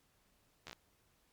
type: slowing click train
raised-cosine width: 0.2 ms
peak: -29 dBFS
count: 5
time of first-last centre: 0.67-0.73 s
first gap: 12 ms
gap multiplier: 1.15
effects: pink hiss -73 dBFS RMS until 1.32 s + MP3 96 kbps